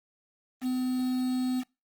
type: tone with quantisation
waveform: triangle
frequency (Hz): 254.3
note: C4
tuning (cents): -49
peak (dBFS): -24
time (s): 0.61-1.64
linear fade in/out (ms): 50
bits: 7
effects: noise-tail reverb RT60 0.3 s tail -26 dB re dry + Opus 24 kbps